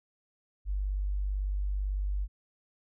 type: tone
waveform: sine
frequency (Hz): 49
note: G1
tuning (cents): 0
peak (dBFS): -28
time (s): 0.65-2.28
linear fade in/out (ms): 50
effects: none